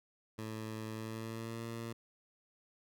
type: tone with pitch glide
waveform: 15% pulse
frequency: 110 to 115.2 Hz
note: A2 to A#2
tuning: 0 to -20 cents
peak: -34 dBFS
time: 0.38-1.93 s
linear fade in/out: 10 ms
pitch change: +80 cents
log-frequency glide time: 0.92-1.64 s
effects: none